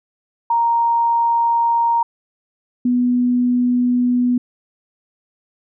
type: tone pair in turn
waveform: sine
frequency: 932.3 / 246.3 Hz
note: A#5 / B3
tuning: 0 / -5 cents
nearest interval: octave + major seventh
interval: 2305 cents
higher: first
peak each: -13 dBFS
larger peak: neither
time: 0.5-2.03 / 2.85-4.38 s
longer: neither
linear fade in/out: 5 ms
effects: none

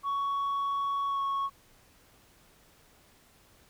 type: tone with pitch glide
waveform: sine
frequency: 1117 to 1104.2 Hz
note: C#6 to C#6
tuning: +13 to -7 cents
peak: -25 dBFS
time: 0.03-1.5 s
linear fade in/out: 50 ms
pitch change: -20 cents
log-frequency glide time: 1.07-1.21 s
effects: tanh soft clip ceiling -27 dBFS + pink hiss -61 dBFS RMS until 3.69 s

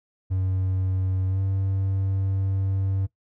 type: tone with pitch glide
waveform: triangle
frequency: 94 to 96.59 Hz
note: F#2 to G2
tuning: +28 to -25 cents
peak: -20 dBFS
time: 0.3-3.07 s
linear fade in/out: 20 ms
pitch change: +47 cents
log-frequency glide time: 1.28-1.4 s
effects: noise-tail reverb RT60 0.1 s tail -17 dB re dry

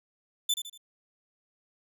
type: tone with echo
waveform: sawtooth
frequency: 3520 Hz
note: A7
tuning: in tune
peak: -21 dBFS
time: 0.49-0.54 s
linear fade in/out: 5 ms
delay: 79 ms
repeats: 3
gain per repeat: -8 dB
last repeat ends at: 0.777 s
effects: none

